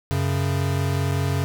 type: tone pair together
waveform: square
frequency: 93.4 / 138.61 Hz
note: F#2 / C#3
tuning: +17 / 0 cents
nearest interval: perfect fifth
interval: 683 cents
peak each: -24 dBFS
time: 0.11-1.44 s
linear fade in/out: 0 ms
effects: none